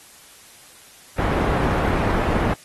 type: low-pass noise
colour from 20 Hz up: pink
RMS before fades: -21 dBFS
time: 1.18-2.54 s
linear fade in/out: 5 ms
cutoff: 1500 Hz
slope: 12 dB/octave
effects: white hiss -47 dBFS RMS until 2.64 s + AAC 32 kbps